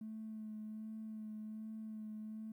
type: tone with vibrato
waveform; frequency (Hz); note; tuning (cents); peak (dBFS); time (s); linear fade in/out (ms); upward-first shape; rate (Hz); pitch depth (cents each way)
triangle; 217.2; A3; -22; -40; 0.01-2.52; 5; sine; 1.3; 18
effects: tanh soft clip ceiling -41 dBFS + 13-bit